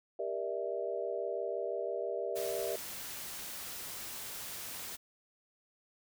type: chord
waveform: sine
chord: E half-diminished seventh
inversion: first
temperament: just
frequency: 395.6 / 474.7 / 593.3 / 659.3 Hz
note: G4 / Bb4 / D5 / E5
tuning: +16 / +31 / +18 / 0 cents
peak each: -39 dBFS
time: 0.19-2.76 s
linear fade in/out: 5 ms
type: noise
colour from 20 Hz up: white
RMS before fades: -43 dBFS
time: 2.35-4.97 s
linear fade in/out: 20 ms
effects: none